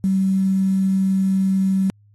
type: tone with quantisation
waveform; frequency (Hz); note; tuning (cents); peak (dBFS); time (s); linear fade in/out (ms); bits
sine; 191.5; G3; -40; -15; 0.04-1.9; 0; 7
effects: added 103 Hz sine -50 dBFS peak until 2.14 s + AAC 32 kbps